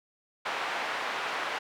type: band-pass noise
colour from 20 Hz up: pink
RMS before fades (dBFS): -33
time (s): 0.45-1.59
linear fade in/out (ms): 10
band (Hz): 780 to 2400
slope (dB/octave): 12
effects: none